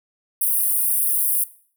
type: high-pass noise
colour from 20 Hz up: pink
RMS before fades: -20 dBFS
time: 0.41-1.44 s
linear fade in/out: 5 ms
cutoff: 9200 Hz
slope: 96 dB/octave
effects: noise-tail reverb RT60 0.5 s tail -18 dB re dry